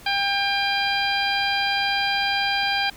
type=harmonic tone; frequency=798 Hz; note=G5; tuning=31 cents sharp; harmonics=1 / 2 / 3 / 4 / 5 / 6; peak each=-25 / -26 / -27 / -28 / -31 / -30 dBFS; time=0.06-2.9 s; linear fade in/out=5 ms; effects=pink hiss -46 dBFS RMS until 2.96 s